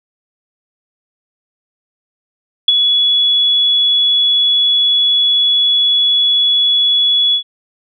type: tone with ADSR envelope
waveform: sine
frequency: 3391 Hz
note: G#7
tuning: 35 cents sharp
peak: -3 dBFS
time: 2.68-7.43 s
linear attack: 4 ms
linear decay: 23 ms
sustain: -6 dB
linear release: 88 ms
effects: none